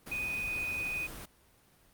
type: tone in noise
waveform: sine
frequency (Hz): 2489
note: D#7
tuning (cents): 0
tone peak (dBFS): -32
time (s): 0.11-1.07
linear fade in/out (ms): 10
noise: pink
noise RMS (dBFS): -44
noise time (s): 0.06-1.26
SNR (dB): +9
effects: pink hiss -64 dBFS RMS until 1.93 s + Opus 32 kbps